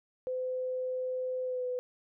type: tone with pitch glide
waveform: sine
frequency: 510 to 499.8 Hz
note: C5 to B4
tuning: -44 to +21 cents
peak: -31 dBFS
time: 0.27-1.79 s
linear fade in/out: 0 ms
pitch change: -35 cents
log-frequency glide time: 1.44-1.66 s
effects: none